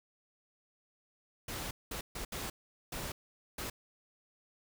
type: noise bursts at uneven times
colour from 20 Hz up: pink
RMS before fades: -40 dBFS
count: 6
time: 1.48-1.71 / 1.91-2.01 / 2.15-2.25 / 2.32-2.5 / 2.92-3.12 / 3.58-3.7 s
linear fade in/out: 5 ms
effects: none